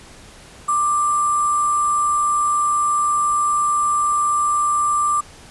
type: tone with sample-and-hold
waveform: sine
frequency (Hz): 1181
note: D6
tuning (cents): +9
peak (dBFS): -15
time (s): 0.68-5.21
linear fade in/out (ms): 10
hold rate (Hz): 8820
effects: pink hiss -43 dBFS RMS until 5.5 s + resampled to 24000 Hz